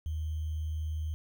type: tone with sample-and-hold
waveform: sine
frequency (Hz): 78.2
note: D#2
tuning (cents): +9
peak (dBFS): -31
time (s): 0.06-1.14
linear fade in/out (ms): 0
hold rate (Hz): 3150
effects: none